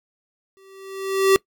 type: tone with exponential growth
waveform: square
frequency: 386.8 Hz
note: G4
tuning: 23 cents flat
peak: -11 dBFS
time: 0.57-1.36 s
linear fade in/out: 0 ms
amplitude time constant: 170 ms
effects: noise-tail reverb RT60 0.1 s tail -21 dB re dry